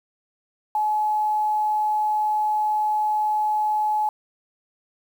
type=tone with quantisation; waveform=sine; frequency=851 Hz; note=G#5; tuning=42 cents sharp; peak=-19 dBFS; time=0.75-4.09 s; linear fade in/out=2 ms; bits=8; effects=none